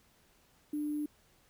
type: tone with sample-and-hold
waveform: sine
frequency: 297.5 Hz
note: D4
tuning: 22 cents sharp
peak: -32 dBFS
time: 0.73-1.06 s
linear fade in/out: 5 ms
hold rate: 11025 Hz
effects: pink hiss -67 dBFS RMS until 1.49 s